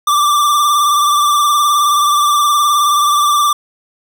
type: tone with vibrato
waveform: square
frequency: 1174.7 Hz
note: D6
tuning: in tune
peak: -10 dBFS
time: 0.07-3.53 s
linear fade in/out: 5 ms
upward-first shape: triangle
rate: 19 Hz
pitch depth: 49 cents each way
effects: none